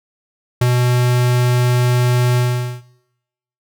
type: tone with ADSR envelope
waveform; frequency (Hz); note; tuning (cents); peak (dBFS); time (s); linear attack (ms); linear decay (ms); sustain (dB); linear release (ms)
square; 123.47; B2; 0; -11; 0.61-2.82; 6; 32; -2; 450
effects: noise-tail reverb RT60 0.9 s tail -18 dB re dry